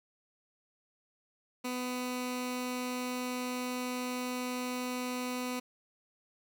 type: tone with notch filter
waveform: 15% pulse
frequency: 250.1 Hz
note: B3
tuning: 22 cents sharp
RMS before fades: -36 dBFS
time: 1.64-5.6 s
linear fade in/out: 10 ms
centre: 650 Hz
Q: 1.4
effects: none